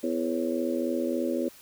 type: harmonic tone with a mistuned harmonic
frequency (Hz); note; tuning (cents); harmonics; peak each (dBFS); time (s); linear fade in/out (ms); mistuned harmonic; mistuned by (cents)
83.5; E2; +23; 3 / 4 / 5 / 6 / 7; -30 / -30 / -35 / -37 / -32; 0.03-1.49; 10; 7; -88
effects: white hiss -52 dBFS RMS until 1.61 s